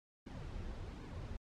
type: noise with flanger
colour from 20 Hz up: brown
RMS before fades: -45 dBFS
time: 0.26-1.37 s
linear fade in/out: 10 ms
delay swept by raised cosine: 1.5 to 7.3 ms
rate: 1.3 Hz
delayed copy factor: -0.65
effects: low-pass 6000 Hz 12 dB/octave + MP3 96 kbps